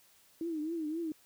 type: tone with vibrato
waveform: sine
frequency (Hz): 319.3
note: D#4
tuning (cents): +45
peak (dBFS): -33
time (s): 0.41-1.12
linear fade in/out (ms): 2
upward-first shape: triangle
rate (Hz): 3.8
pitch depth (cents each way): 130
effects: white hiss -64 dBFS RMS until 1.25 s